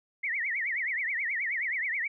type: tone with vibrato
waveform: sine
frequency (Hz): 2030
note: B6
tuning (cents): +47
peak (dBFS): -28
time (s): 0.23-2.08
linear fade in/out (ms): 10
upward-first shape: triangle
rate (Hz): 9.4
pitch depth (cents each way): 250
effects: none

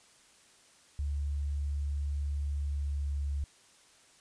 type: tone with pitch glide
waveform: sine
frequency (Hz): 71.8 to 71.02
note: D2 to C#2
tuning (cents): -39 to +43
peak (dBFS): -30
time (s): 0.99-3.44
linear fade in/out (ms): 0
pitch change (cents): -18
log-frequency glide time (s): 2.55-3.28
effects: white hiss -61 dBFS RMS until 4.2 s + resampled to 22050 Hz

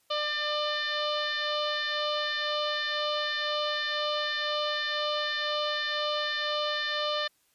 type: tone with frequency modulation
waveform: sine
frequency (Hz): 1197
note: D6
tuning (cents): +33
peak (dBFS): -27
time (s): 0.1-7.28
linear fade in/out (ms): 10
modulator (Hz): 598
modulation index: 5.1
effects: white hiss -69 dBFS RMS until 7.54 s + resampled to 32000 Hz

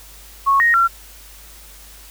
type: tone with pitch steps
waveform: sine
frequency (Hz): 1101 / 1869 / 1364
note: C#6 / A#6 / F6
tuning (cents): -12 / +4 / -41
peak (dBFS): -11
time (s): 0.46-0.88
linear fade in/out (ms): 20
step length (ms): 140
effects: added 50 Hz sine -43 dBFS peak until 2.1 s + white hiss -43 dBFS RMS until 2.1 s

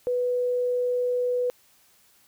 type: tone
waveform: sine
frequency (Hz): 493.9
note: B4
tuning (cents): 0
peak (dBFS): -22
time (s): 0.07-1.5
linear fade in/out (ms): 0
effects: white hiss -60 dBFS RMS until 2.27 s

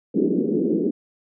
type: band-pass noise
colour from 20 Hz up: white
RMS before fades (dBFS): -21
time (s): 0.14-0.91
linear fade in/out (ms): 10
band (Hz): 190 to 410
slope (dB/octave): 48
effects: none

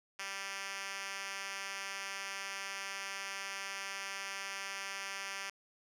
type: tone with band-pass filter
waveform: 5% pulse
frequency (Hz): 196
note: G3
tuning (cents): 0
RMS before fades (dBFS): -42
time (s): 0.19-5.5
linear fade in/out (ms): 5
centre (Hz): 3800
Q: 0.83
effects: none

